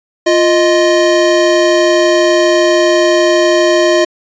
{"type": "tone pair together", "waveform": "square", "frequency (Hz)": [349.3, 622.3], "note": ["F4", "D#5"], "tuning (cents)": [0, 0], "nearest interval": "minor seventh", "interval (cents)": 1000, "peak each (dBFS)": -11, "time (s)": [0.26, 4.05], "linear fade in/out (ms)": 10, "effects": ["resampled to 16000 Hz"]}